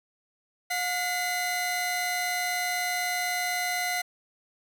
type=tone pair together; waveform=sawtooth; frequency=720 / 2036 Hz; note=F#5 / C7; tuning=-47 / -48 cents; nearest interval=octave + tritone; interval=1799 cents; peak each=-26 dBFS; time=0.7-4.02 s; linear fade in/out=10 ms; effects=none